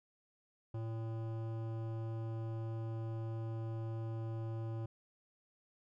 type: tone with hard clipping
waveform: sine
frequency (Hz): 112.7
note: A2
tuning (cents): +42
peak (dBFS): -40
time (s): 0.74-4.86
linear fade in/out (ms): 5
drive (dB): 15
effects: none